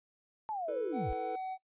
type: linear sweep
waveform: sine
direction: down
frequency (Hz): 894 to 31.25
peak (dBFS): -34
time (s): 0.49-1.13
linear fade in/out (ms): 0
type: chord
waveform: triangle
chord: E suspended fourth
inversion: none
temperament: equal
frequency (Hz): 329.6 / 440 / 493.9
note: E4 / A4 / B4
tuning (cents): 0 / 0 / 0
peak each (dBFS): -44 / -38 / -38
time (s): 0.68-1.36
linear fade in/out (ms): 5
type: tone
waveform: triangle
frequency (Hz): 753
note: F#5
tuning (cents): +30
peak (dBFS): -34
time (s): 0.92-1.58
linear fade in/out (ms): 50
effects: noise-tail reverb RT60 0.1 s tail -22 dB re dry + resampled to 8000 Hz